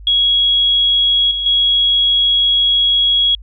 sine tone with level steps, 3322 Hz, G#7, in tune, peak -10 / -17 / -10 dBFS, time 0.07-3.35 s, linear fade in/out 2 ms, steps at 1.31 / 1.46 s, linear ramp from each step 2 ms, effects added 50 Hz sine -32 dBFS peak until 3.42 s

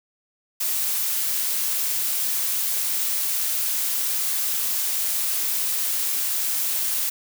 blue noise, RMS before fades -24 dBFS, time 0.6-7.1 s, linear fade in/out 10 ms, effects none

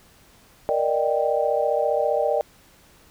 sine chord, Eb major seventh, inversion second, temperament equal, 466.2 / 587.3 / 622.3 / 784 Hz, Bb4 / D5 / Eb5 / G5, 0 / 0 / 0 / 0 cents, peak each -25 / -23 / -25 / -26 dBFS, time 0.69-2.41 s, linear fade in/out 0 ms, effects pink hiss -54 dBFS RMS until 3.1 s

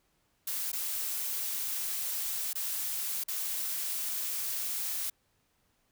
blue noise with dropouts, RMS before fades -34 dBFS, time 0.47-5.1 s, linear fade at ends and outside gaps 5 ms, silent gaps 0.718-0.729 / 2.532-2.553 / 3.238-3.282 s, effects pink hiss -73 dBFS RMS until 5.91 s

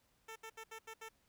10% pulse tone bursts at uneven times, 446 Hz, A4, 23 cents sharp, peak -39 dBFS, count 6, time 0.28-0.36 / 0.43-0.5 / 0.57-0.64 / 0.71-0.79 / 0.87-0.94 / 1.01-1.09 s, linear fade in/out 10 ms, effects pink hiss -75 dBFS RMS until 1.28 s

